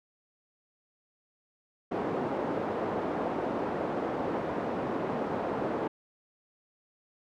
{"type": "band-pass noise", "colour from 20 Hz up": "pink", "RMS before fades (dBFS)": -32, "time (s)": [1.91, 5.88], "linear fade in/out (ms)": 10, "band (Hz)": [280, 790], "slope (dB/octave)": 12, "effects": []}